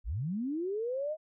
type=linear sweep; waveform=sine; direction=up; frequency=38.06 to 638 Hz; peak=-31 dBFS; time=0.04-1.17 s; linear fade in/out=50 ms; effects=none